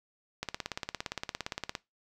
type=click train; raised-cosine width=0.2 ms; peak=-16 dBFS; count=24; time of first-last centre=0.43-1.752 s; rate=17.4 Hz; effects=noise-tail reverb RT60 0.2 s tail -20 dB re dry